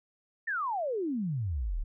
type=exponential sweep; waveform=sine; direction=down; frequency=1861 to 32.24 Hz; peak=-29 dBFS; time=0.47-1.84 s; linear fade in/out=10 ms; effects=none